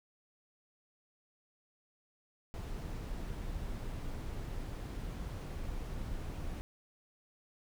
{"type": "noise", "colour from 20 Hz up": "brown", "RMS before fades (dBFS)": -40, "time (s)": [2.54, 6.61], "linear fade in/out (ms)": 0, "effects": []}